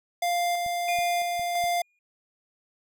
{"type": "tone with tremolo", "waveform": "square", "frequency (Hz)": 698.5, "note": "F5", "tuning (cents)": 0, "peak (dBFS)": -24, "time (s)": [0.22, 1.82], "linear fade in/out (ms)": 5, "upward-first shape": "square", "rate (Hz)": 1.5, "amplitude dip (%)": 30}
{"type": "clicks", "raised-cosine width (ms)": 5, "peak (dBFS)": -34, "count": 4, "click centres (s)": [0.663, 0.988, 1.395, 1.64]}
{"type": "tone with exponential decay", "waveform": "triangle", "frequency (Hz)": 2433, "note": "D#7", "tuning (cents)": -39, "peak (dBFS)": -29, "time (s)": [0.88, 1.99], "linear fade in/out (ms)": 2, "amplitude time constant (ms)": 240}
{"effects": []}